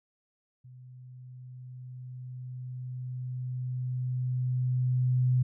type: tone with level ramp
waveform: sine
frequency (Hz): 126.4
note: B2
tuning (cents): +41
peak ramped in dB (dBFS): -47 to -21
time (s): 0.64-5.43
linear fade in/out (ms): 10
effects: none